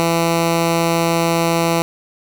10% pulse tone, 167.2 Hz, E3, 25 cents sharp, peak -6 dBFS, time 0-1.82 s, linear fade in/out 0 ms, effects 7-bit

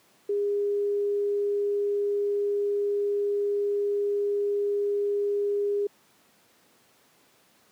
sine tone, 407.3 Hz, G#4, 34 cents flat, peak -23 dBFS, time 0.29-5.87 s, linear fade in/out 5 ms, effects pink hiss -61 dBFS RMS until 7.71 s + high-pass 200 Hz 12 dB/octave

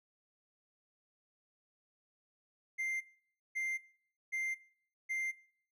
triangle tone bursts, 2094 Hz, C7, 1 cent sharp, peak -32 dBFS, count 4, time 2.78-5.32 s, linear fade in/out 20 ms, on 230 ms, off 540 ms, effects noise-tail reverb RT60 0.6 s tail -21 dB re dry

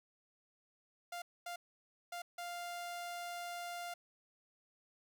sawtooth tone bursts at uneven times, 698.5 Hz, F5, in tune, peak -38 dBFS, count 4, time 1.12-1.22 / 1.46-1.56 / 2.12-2.22 / 2.38-3.94 s, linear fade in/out 5 ms, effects none

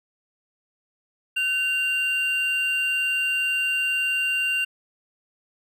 triangle tone pair together, 1518.8 / 2779 Hz, F#6 / F7, +45 / -9 cents, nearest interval minor seventh, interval 1046 cents, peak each -29 / -20 dBFS, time 1.36-4.65 s, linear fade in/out 10 ms, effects none

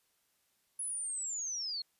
sine linear sweep, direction down, 10440 to 4206 Hz, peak -35 dBFS, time 0.79-1.82 s, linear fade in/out 5 ms, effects white hiss -75 dBFS RMS until 1.99 s + resampled to 32000 Hz

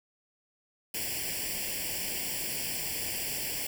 white noise with comb filter, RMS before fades -34 dBFS, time 0.94-3.67 s, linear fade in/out 5 ms, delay 0.39 ms, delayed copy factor +0.95, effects none

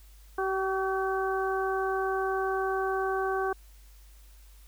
harmonic tone with a mistuned harmonic, 383.1 Hz, G4, 40 cents flat, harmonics 1 / 2 / 3 / 4, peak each -29 / -32 / -34 / -35 dBFS, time 0.38-3.53 s, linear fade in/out 5 ms, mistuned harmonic 3, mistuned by -19 cents, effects added 50 Hz sine -50 dBFS peak until 4.67 s + white hiss -61 dBFS RMS until 4.67 s

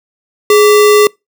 sine tone with sample-and-hold, 418.7 Hz, G#4, 14 cents sharp, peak -3 dBFS, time 0.5-1.07 s, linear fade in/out 2 ms, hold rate 1575 Hz, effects noise-tail reverb RT60 0.2 s tail -25 dB re dry

